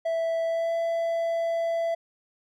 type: tone with pitch glide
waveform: triangle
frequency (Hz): 659.3 to 667.7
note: E5 to E5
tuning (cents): 0 to +22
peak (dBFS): -22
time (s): 0.05-1.95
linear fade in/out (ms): 10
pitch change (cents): +22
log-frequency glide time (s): 0.45-0.74
effects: none